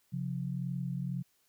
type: tone pair together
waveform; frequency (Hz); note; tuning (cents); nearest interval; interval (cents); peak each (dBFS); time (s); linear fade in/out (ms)
sine; 135.4 / 177.34; C#3 / F3; -40 / +27; perfect fourth; 467; -35 / -36; 0.12-1.23; 20
effects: white hiss -72 dBFS RMS until 1.48 s